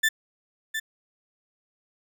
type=tone with echo; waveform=35% pulse; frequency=1767 Hz; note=A6; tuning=7 cents sharp; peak=-17 dBFS; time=0.03-0.09 s; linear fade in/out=10 ms; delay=710 ms; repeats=1; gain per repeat=-8 dB; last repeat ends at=0.8 s; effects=none